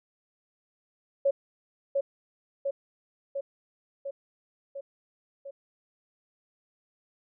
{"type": "tone with echo", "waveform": "sine", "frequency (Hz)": 554.4, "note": "C#5", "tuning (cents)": 0, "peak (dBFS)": -20, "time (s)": [1.25, 1.31], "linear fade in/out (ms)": 10, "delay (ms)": 700, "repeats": 6, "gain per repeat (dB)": -3, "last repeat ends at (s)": 5.51, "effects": []}